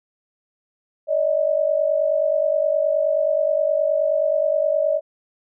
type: tone pair together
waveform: sine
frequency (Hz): 577 / 626.5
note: D5 / D#5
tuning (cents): -31 / +12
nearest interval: minor second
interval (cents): 143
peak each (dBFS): -20 / -19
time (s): 1.07-5.01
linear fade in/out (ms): 50
effects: none